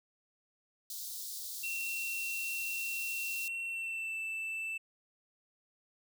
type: high-pass noise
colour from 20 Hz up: white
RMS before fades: -42 dBFS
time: 0.9-3.48 s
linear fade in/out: 2 ms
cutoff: 3700 Hz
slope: 48 dB/octave
type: tone with pitch glide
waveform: triangle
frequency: 2719 to 2651 Hz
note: F7 to E7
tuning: -47 to +9 cents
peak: -34 dBFS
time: 1.63-4.78 s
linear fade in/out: 10 ms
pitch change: -44 cents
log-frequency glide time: 3.64-4.18 s
effects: none